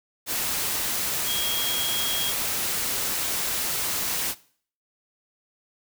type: tone in noise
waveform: sine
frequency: 3275 Hz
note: G#7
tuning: 25 cents flat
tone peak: -28 dBFS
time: 1.25-2.34 s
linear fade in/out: 50 ms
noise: white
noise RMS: -27 dBFS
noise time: 0.26-4.35 s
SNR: -4 dB
effects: noise-tail reverb RT60 0.5 s tail -19 dB re dry